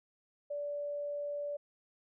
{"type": "tone", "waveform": "sine", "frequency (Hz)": 580, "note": "D5", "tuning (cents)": -22, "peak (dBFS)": -35, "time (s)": [0.5, 1.57], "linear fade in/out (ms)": 10, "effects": []}